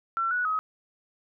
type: tone with pitch steps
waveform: sine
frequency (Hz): 1350 / 1470 / 1269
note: E6 / F#6 / D#6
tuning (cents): +41 / -12 / +34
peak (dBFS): -24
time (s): 0.17-0.59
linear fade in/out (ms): 0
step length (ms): 140
effects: none